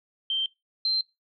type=tone pair in turn; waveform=sine; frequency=3136 / 4130 Hz; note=G7 / C8; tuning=0 / -23 cents; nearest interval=perfect fourth; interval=477 cents; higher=second; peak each=-24 / -22 dBFS; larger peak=second; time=0.3-0.46 / 0.85-1.01 s; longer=neither; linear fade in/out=2 ms; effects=noise-tail reverb RT60 0.2 s tail -21 dB re dry